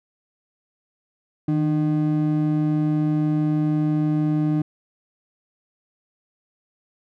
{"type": "ring-modulated tone", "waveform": "triangle", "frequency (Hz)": 229, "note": "A#3", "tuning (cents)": -31, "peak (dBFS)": -13, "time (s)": [1.48, 4.62], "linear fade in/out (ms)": 5, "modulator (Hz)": 73.1, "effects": []}